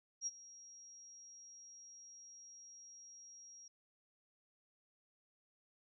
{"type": "tone with ADSR envelope", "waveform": "sine", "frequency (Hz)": 5640, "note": "F8", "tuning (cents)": 16, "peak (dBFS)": -35, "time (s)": [0.21, 3.68], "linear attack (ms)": 57, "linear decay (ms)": 32, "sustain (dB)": -19, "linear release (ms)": 4, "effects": []}